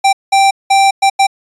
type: tone bursts at uneven times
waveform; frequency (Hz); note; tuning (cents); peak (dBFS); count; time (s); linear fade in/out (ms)
square; 784; G5; 0; -7; 5; 0.04-0.13 / 0.32-0.51 / 0.7-0.91 / 1.02-1.1 / 1.19-1.27; 10
effects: resampled to 22050 Hz